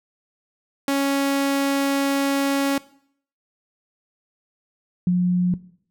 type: tone pair in turn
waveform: sawtooth / sine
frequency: 277.2 / 179.13 Hz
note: C#4 / F3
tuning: 0 / +44 cents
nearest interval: minor sixth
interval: 756 cents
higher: first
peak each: -15 dBFS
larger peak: neither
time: 0.88-2.78 / 5.07-5.54 s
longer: first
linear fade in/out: 2 ms
effects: noise-tail reverb RT60 0.6 s tail -19 dB re dry